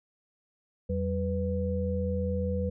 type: tone cluster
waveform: sine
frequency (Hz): 84.9 / 190 / 494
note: F2 / F#3 / B4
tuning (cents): -48 / +46 / 0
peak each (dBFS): -30 / -32 / -32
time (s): 0.89-2.7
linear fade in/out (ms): 10
effects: none